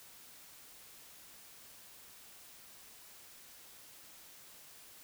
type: silence
effects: white hiss -56 dBFS RMS until 5.03 s